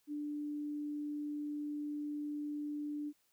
sine tone, 295.1 Hz, D4, 8 cents sharp, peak -37 dBFS, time 0.07-3.13 s, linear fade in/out 50 ms, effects white hiss -75 dBFS RMS until 3.32 s

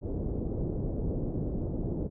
pink low-pass noise, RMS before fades -32 dBFS, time 0.01-2.1 s, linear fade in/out 50 ms, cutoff 490 Hz, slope 24 dB/octave, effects none

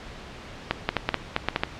clicks, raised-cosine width 0.3 ms, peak -5 dBFS, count 9, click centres 0.71 / 0.89 / 0.967 / 1.09 / 1.143 / 1.364 / 1.486 / 1.561 / 1.635 s, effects pink hiss -41 dBFS RMS until 1.79 s + low-pass 4000 Hz 12 dB/octave

